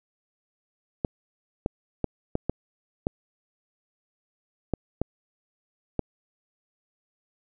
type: clicks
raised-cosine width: 2 ms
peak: -11 dBFS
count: 9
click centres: 1.048 / 1.661 / 2.043 / 2.354 / 2.496 / 3.069 / 4.737 / 5.016 / 5.993 s
effects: none